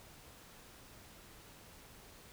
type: silence
effects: pink hiss -57 dBFS RMS until 2.32 s